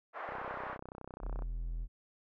white band-pass noise, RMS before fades -42 dBFS, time 0.13-0.78 s, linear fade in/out 50 ms, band 480 to 1500 Hz, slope 24 dB/octave
click train, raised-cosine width 1 ms, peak -31 dBFS, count 37, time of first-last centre 0.29-1.422 s, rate 31.8 Hz
triangle tone, 41.55 Hz, E1, 15 cents sharp, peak -33 dBFS, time 1.2-1.88 s, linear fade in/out 50 ms
effects none

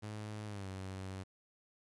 sawtooth tone with pitch glide, 106.2 to 95.16 Hz, G#2 to F#2, +39 to +49 cents, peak -38 dBFS, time 0.02-1.24 s, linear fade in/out 20 ms, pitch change -190 cents, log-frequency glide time 0.46-0.68 s, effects resampled to 24000 Hz + 12-bit

